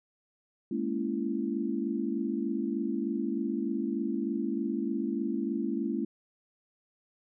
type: chord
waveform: sine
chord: A# half-diminished seventh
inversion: third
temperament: just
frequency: 209.8 / 233.1 / 279.7 / 335.6 Hz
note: G#3 / A#3 / C#4 / E4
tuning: +18 / 0 / +16 / +31 cents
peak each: -34 dBFS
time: 0.71-6.05 s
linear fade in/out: 5 ms
effects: none

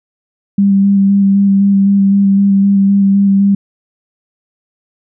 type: tone with vibrato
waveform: sine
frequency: 197.7 Hz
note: G3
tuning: 15 cents sharp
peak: -6 dBFS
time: 0.58-3.55 s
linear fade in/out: 5 ms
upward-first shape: square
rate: 3.9 Hz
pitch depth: 13 cents each way
effects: none

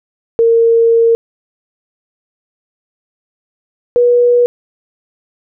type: tone pair in turn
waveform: sine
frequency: 460 / 484.4 Hz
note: A#4 / B4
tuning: -23 / -34 cents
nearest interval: minor second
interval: 89 cents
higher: second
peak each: -6 dBFS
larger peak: neither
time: 0.39-1.15 / 3.96-4.46 s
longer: first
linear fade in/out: 0 ms
effects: none

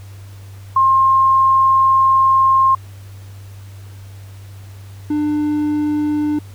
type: tone pair in turn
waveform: sine / triangle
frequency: 1064 / 298.6 Hz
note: C6 / D4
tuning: +29 / +29 cents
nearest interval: octave + minor seventh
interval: 2200 cents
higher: first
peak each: -9 / -13 dBFS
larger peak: first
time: 0.76-2.75 / 5.1-6.39 s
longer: first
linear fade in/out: 5 ms
effects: added 98 Hz sine -33 dBFS peak until 6.54 s + pink hiss -47 dBFS RMS until 6.54 s

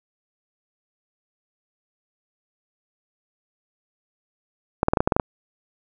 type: clicks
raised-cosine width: 1 ms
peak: -3 dBFS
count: 9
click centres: 4.831 / 4.884 / 4.935 / 4.972 / 5.005 / 5.075 / 5.122 / 5.165 / 5.198 s
effects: none

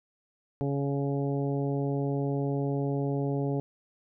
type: harmonic tone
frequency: 140 Hz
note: C#3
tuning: 18 cents sharp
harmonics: 1 / 2 / 3 / 4 / 5 / 6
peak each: -29 / -32 / -33 / -39 / -41 / -45 dBFS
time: 0.61-3.6 s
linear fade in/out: 0 ms
effects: none

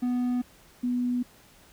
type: tone pair in turn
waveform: triangle / sine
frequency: 247.1 / 246.2 Hz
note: B3 / B3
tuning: +1 / -5 cents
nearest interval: unison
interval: 6 cents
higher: first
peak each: -22 / -24 dBFS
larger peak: first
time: 0.02-0.42 / 0.83-1.23 s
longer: neither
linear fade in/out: 10 ms
effects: pink hiss -56 dBFS RMS until 1.72 s

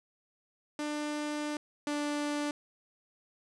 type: tone pair in turn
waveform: sawtooth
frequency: 297.9 / 293.5 Hz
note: D4 / D4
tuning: +25 / -1 cents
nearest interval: unison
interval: 26 cents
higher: first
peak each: -29 / -27 dBFS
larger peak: second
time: 0.79-1.57 / 1.87-2.51 s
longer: first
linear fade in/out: 2 ms
effects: resampled to 22050 Hz + 9-bit

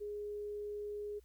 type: tone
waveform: sine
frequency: 414.8 Hz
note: G#4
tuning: 2 cents flat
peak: -39 dBFS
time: 0-1.2 s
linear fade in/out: 20 ms
effects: added 60 Hz sine -61 dBFS peak until 1.24 s + white hiss -75 dBFS RMS until 1.24 s

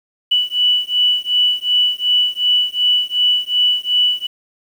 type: beating tone pair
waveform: sine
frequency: 2960 / 2962.7 Hz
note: F#7 / F#7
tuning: 0 / +2 cents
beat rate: 2.7 Hz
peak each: -16 dBFS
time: 0.31-4.27 s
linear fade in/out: 10 ms
effects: 7-bit

